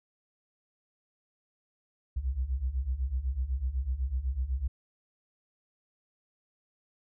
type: beating tone pair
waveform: sine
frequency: 60 / 68 Hz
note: B1 / C#2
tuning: -49 / -33 cents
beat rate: 8 Hz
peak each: -33 / -30 dBFS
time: 2.16-4.68 s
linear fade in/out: 10 ms
effects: none